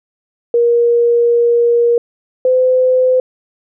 sine tone pair in turn, 473 / 510.8 Hz, A#4 / C5, +25 / -42 cents, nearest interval minor second, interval 133 cents, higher second, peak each -8 dBFS, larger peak neither, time 0.54-1.98 / 2.45-3.2 s, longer first, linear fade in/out 2 ms, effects none

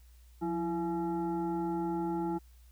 sine tone with frequency modulation, 334.1 Hz, E4, 23 cents sharp, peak -30 dBFS, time 0.41-2.39 s, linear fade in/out 20 ms, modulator 511 Hz, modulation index 0.95, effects added 60 Hz sine -54 dBFS peak until 2.71 s + white hiss -68 dBFS RMS until 2.71 s

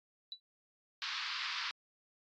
sine tone with exponential decay, 3951 Hz, B7, in tune, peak -37 dBFS, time 0.32-0.4 s, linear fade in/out 1 ms, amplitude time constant 17 ms
white band-pass noise, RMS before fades -40 dBFS, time 1.02-1.71 s, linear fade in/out 0 ms, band 1000 to 4900 Hz, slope 48 dB/octave
effects AAC 32 kbps

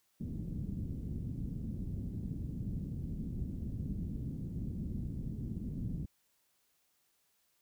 white low-pass noise, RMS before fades -39 dBFS, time 0.2-6.06 s, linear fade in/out 10 ms, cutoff 220 Hz, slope 24 dB/octave, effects white hiss -75 dBFS RMS until 7.61 s

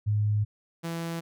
sine / sawtooth tone pair in turn, 105.1 / 166.84 Hz, G#2 / E3, +21 / +21 cents, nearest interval minor sixth, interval 800 cents, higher second, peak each -22 / -27 dBFS, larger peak first, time 0.06-0.45 / 0.83-1.21 s, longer first, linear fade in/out 20 ms, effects none

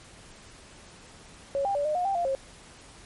sine tone with pitch steps, 555 / 796 / 576 / 608 / 717 / 785 / 694 / 538 Hz, C#5 / G5 / D5 / D#5 / F5 / G5 / F5 / C5, +2 / +26 / -34 / -40 / +45 / +2 / -11 / +48 cents, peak -24 dBFS, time 1.55-2.35 s, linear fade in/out 0 ms, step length 100 ms, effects pink hiss -50 dBFS RMS until 3.05 s + MP3 48 kbps

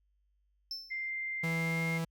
triangle tone with exponential decay, 5310 Hz, E8, 12 cents sharp, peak -33 dBFS, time 0.71-1.1 s, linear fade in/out 1 ms, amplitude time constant 84 ms
sine tone with pitch glide, 2093 to 2123 Hz, C7 to C7, 0 to +25 cents, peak -34 dBFS, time 0.9-1.99 s, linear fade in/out 20 ms, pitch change +25 cents, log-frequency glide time 1.53-1.85 s
45% pulse tone, 164.6 Hz, E3, 2 cents flat, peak -32 dBFS, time 1.43-2.05 s, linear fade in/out 10 ms
effects added 50 Hz sine -70 dBFS peak until 2.1 s

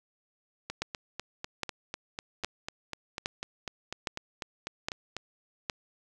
two click trains, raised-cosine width 0.2 ms, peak -13 / -18 dBFS, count 7 / 19, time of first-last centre 0.82-5.698 / 0.7-5.167 s, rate 1.23 / 4.03 Hz, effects none

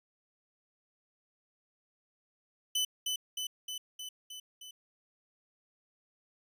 sawtooth tone with echo, 3011 Hz, F#7, 30 cents sharp, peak -25 dBFS, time 2.75-2.85 s, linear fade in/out 5 ms, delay 310 ms, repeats 6, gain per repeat -3 dB, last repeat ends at 4.71 s, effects resampled to 32000 Hz

